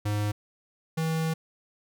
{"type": "tone pair in turn", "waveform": "square", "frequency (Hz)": [104.3, 161.02], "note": ["G#2", "E3"], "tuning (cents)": [8, -40], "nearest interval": "minor sixth", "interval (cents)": 752, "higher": "second", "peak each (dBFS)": -26, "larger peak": "neither", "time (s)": [[0.05, 0.32], [0.97, 1.34]], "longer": "second", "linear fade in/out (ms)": 10, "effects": []}